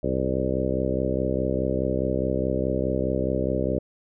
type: harmonic tone with a mistuned harmonic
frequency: 64.8 Hz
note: C2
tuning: 16 cents flat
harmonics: 1 / 2 / 3 / 4 / 5 / 6 / 7 / 8 / 9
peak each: -31 / -31 / -31 / -31 / -31 / -31 / -31 / -31 / -31 dBFS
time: 0.03-3.79 s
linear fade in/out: 5 ms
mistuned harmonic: 9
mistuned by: +18 cents
effects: none